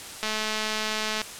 click train, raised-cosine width 0.2 ms, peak -11 dBFS, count 214, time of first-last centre 0.23-1.216 s, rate 216 Hz, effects white hiss -39 dBFS RMS until 1.39 s + low-pass 10000 Hz 12 dB/octave

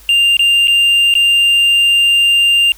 triangle tone with dropouts, 2794 Hz, F7, in tune, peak -6 dBFS, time 0.09-2.72 s, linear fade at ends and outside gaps 1 ms, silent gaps 0.369-0.393 / 0.673-0.68 / 1.14-1.152 s, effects added 50 Hz sine -41 dBFS peak until 2.77 s + white hiss -43 dBFS RMS until 2.77 s

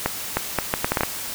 accelerating click train, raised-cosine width 0.5 ms, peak -4 dBFS, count 9, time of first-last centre 0.06-1.034 s, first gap 310 ms, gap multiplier 0.7, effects white hiss -31 dBFS RMS until 1.34 s

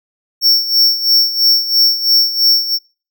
square tone with tremolo, 5460 Hz, F8, 40 cents flat, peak -7 dBFS, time 0.41-2.79 s, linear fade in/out 50 ms, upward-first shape sine, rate 3 Hz, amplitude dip 75%, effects noise-tail reverb RT60 0.4 s tail -25 dB re dry

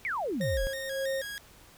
sine exponential sweep, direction down, 2349 to 30.87 Hz, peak -29 dBFS, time 0.05-0.67 s, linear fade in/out 0 ms
sine tone with tremolo, 538 Hz, C5, 48 cents sharp, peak -28 dBFS, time 0.4-1.22 s, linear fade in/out 10 ms, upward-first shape sine, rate 1.8 Hz, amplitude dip 65%
sawtooth tone with vibrato, 1745 Hz, A6, 15 cents flat, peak -33 dBFS, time 0.41-1.38 s, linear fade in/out 0 ms, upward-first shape square, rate 3.1 Hz, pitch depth 100 cents each way
effects pink hiss -55 dBFS RMS until 1.77 s

